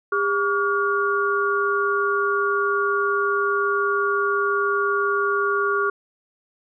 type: tone cluster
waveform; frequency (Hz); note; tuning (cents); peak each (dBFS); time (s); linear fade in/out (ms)
sine; 403.6 / 1143 / 1422; G#4 / D6 / F6; -49 / -47 / +31; -23; 0.12-5.9; 5
effects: none